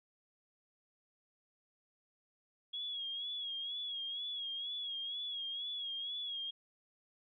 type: tone with vibrato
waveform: sine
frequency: 3322 Hz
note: G#7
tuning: in tune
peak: -38 dBFS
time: 2.73-6.51 s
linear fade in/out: 10 ms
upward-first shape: sine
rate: 2.1 Hz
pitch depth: 62 cents each way
effects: none